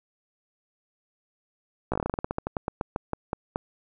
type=slowing click train; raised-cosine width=1 ms; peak=-13 dBFS; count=21; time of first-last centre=1.92-3.559 s; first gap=16 ms; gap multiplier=1.15; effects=none